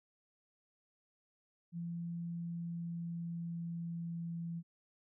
sine tone with pitch glide, 170.2 to 168.34 Hz, F3 to E3, -44 to +37 cents, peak -38 dBFS, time 1.72-4.63 s, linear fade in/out 50 ms, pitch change -19 cents, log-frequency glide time 2.22-4.35 s, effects none

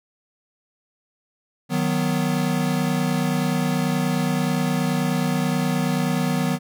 square chord, B major, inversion first, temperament equal, 155.56 / 185 / 246.9 Hz, D#3 / F#3 / B3, 0 / 0 / 0 cents, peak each -25 dBFS, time 1.69-6.59 s, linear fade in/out 50 ms, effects none

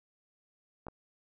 clicks, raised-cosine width 1 ms, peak -28 / -28 dBFS, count 2, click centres 0.868 / 0.884 s, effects none

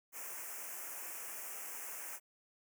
white band-stop noise, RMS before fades -45 dBFS, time 0.12-2.2 s, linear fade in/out 50 ms, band 2700 to 5800 Hz, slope 48 dB/octave, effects high-pass 400 Hz 12 dB/octave

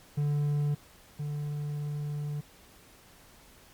triangle tone pair in turn, 146.3 / 147.15 Hz, D3 / D3, -6 / +4 cents, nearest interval unison, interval 10 cents, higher second, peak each -23 / -29 dBFS, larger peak first, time 0.17-0.75 / 1.19-2.41 s, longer second, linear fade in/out 10 ms, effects pink hiss -56 dBFS RMS until 3.73 s + MP3 96 kbps

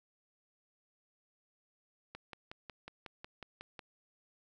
click train, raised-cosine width 0.3 ms, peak -29 dBFS, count 10, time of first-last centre 2.15-3.792 s, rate 5.48 Hz, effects none

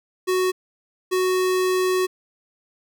square tone pair in turn, 370 / 370 Hz, F#4 / F#4, 0 / 0 cents, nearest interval unison, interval 0 cents, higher neither, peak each -19 dBFS, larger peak neither, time 0.27-0.52 / 1.11-2.07 s, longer second, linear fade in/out 20 ms, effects none

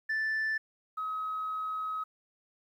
sine tone pair in turn, 1760 / 1273.3 Hz, A6 / D#6, 0 / +40 cents, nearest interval tritone, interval 560 cents, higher first, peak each -26 / -31 dBFS, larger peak first, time 0.09-0.58 / 0.97-2.04 s, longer second, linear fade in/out 10 ms, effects tanh soft clip ceiling -27 dBFS + 11-bit

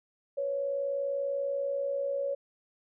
sine tone pair together, 497.3 / 557.5 Hz, B4 / C#5, +12 / +10 cents, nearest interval major second, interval 198 cents, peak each -38 / -29 dBFS, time 0.37-2.35 s, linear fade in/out 10 ms, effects none

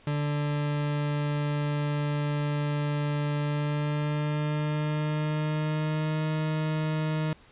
40% pulse tone with pitch glide, 146.83 to 155.56 Hz, D3 to D#3, 0 to 0 cents, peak -25 dBFS, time 0.07-7.33 s, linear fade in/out 2 ms, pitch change +100 cents, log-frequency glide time 3.4-6.26 s, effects pink hiss -56 dBFS RMS until 7.51 s + resampled to 8000 Hz

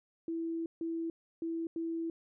sine tone bursts at uneven times, 330.1 Hz, E4, 2 cents sharp, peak -33 dBFS, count 4, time 0.28-0.66 / 0.81-1.1 / 1.42-1.67 / 1.76-2.1 s, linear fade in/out 2 ms, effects none

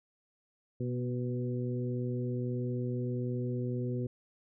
harmonic tone with a mistuned harmonic, 123.9 Hz, B2, 6 cents sharp, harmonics 1 / 2 / 3 / 4, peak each -33 / -37 / -39 / -43 dBFS, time 0.8-4.07 s, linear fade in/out 5 ms, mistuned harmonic 2, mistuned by -17 cents, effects none

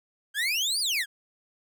30% pulse exponential two-way sweep, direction up then down, 1563 to 4978 to 1563 Hz, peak -22 dBFS, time 0.34-1.06 s, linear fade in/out 50 ms, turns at 0.8 s, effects none

